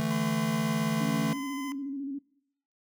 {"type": "chord", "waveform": "square", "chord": "D suspended second", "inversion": "none", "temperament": "just", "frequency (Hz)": [146.83, 165.19, 220.2], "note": ["D3", "E3", "A3"], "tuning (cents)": [0, 4, 2], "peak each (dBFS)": [-35, -33, -30], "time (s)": [0, 1.33], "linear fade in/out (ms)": 0}
{"type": "tone", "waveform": "25% pulse", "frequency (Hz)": 1021, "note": "C6", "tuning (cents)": -43, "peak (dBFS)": -34, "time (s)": [0.11, 1.72], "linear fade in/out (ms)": 0}
{"type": "tone with vibrato", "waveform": "sine", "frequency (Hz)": 276.8, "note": "C#4", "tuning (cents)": -2, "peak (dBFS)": -32, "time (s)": [1, 2.19], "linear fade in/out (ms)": 10, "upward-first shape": "square", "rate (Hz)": 14, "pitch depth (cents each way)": 48}
{"effects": ["noise-tail reverb RT60 0.7 s tail -22 dB re dry"]}